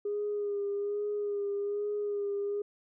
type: tone with vibrato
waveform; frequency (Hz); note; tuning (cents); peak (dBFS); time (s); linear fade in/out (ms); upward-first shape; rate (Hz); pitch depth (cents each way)
sine; 409; G#4; -26; -29; 0.05-2.62; 5; sine; 1.2; 26
effects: tanh soft clip ceiling -25 dBFS